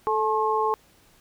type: tone cluster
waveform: sine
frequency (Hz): 437 / 862 / 1076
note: A4 / A5 / C6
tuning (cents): -12 / -36 / +48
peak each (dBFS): -25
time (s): 0.07-0.74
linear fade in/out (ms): 0
effects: pink hiss -58 dBFS RMS until 1.2 s